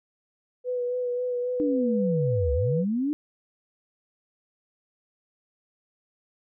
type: tone with vibrato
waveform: sine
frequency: 493.9 Hz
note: B4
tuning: in tune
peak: -25 dBFS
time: 0.64-2.85 s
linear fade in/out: 50 ms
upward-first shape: sine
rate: 3.7 Hz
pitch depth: 22 cents each way
type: linear two-way sweep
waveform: sine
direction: down then up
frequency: 305.6 to 66.1 to 305.6 Hz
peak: -23 dBFS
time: 1.6-3.13 s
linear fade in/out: 0 ms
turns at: 2.53 s
effects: none